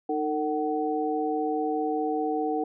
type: tone cluster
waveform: sine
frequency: 307.8 / 452.5 / 753 Hz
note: D#4 / A4 / F#5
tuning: -19 / +48 / +30 cents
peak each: -29 dBFS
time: 0.09-2.64 s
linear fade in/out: 5 ms
effects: none